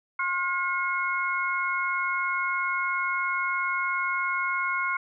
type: tone cluster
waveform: sine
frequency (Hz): 1067 / 1427 / 2170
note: C6 / F6 / C#7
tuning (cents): +34 / +37 / -37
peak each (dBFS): -29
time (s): 0.19-4.97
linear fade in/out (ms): 5
effects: none